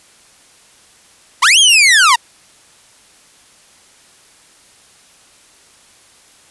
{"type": "linear two-way sweep", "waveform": "sawtooth", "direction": "up then down", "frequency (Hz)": [892, 3322, 892], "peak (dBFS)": -3, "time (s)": [1.42, 2.16], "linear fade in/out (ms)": 10, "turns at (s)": 1.59, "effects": ["white hiss -47 dBFS RMS until 6.5 s", "resampled to 24000 Hz"]}